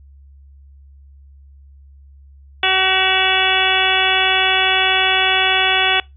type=harmonic tone with a mistuned harmonic; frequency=378.3 Hz; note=F#4; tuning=38 cents sharp; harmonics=1 / 2 / 3 / 4 / 5 / 6 / 7 / 8 / 9; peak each=-26 / -21 / -25 / -21 / -24 / -22 / -21 / -21 / -20 dBFS; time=2.63-6 s; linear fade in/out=2 ms; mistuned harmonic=8; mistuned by=-60 cents; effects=noise-tail reverb RT60 0.2 s tail -23 dB re dry + added 69 Hz sine -41 dBFS peak until 6.16 s